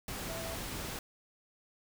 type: tone in noise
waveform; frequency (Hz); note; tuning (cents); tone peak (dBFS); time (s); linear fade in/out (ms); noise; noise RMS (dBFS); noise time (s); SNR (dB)
sine; 659.3; E5; 0; -42; 0.29-0.55; 2; pink; -40; 0.08-0.99; -5
effects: none